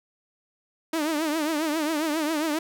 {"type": "tone with vibrato", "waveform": "sawtooth", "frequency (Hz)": 310, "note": "D#4", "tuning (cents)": -6, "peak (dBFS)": -20, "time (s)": [0.93, 2.59], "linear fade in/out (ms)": 5, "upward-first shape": "triangle", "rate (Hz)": 7.4, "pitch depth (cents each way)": 130, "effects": []}